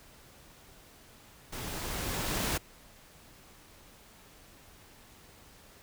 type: noise with level ramp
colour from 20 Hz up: pink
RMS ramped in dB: -40 to -30 dBFS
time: 1.52-2.58 s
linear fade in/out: 10 ms
effects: pink hiss -56 dBFS RMS until 5.82 s